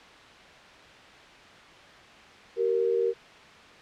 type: tone pair together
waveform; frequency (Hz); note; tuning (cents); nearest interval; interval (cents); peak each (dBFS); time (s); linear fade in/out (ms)
sine; 383.8 / 466.2; G4 / A#4; -37 / 0; minor third; 337; -27 / -24; 2.56-3.14; 50
effects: white hiss -49 dBFS RMS until 3.81 s + low-pass 3000 Hz 12 dB/octave